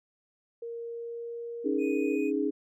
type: tone with pitch glide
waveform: sine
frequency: 466.2 to 469.2 Hz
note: A#4 to A#4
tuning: 0 to +11 cents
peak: -35 dBFS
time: 0.62-2.16 s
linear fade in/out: 5 ms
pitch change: +11 cents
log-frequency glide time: 0.82-1.41 s
type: chord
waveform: sine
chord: C# suspended second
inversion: none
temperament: equal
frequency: 277.2 / 311.1 / 415.3 Hz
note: C#4 / D#4 / G#4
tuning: 0 / 0 / 0 cents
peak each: -30 dBFS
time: 1.64-2.51 s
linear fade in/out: 20 ms
type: tone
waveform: triangle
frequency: 2489 Hz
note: D#7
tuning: in tune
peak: -39 dBFS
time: 1.78-2.32 s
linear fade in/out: 50 ms
effects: none